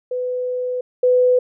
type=tone pair in turn; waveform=sine; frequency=500 / 500 Hz; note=B4 / B4; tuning=+21 / +21 cents; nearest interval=unison; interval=0 cents; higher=neither; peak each=-20 / -11 dBFS; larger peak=second; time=0.11-0.81 / 1.03-1.39 s; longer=first; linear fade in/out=5 ms; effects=none